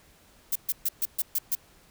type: noise bursts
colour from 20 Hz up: violet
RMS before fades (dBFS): -26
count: 7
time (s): 0.52-1.552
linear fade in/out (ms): 5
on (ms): 36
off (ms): 130
effects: pink hiss -58 dBFS RMS until 1.9 s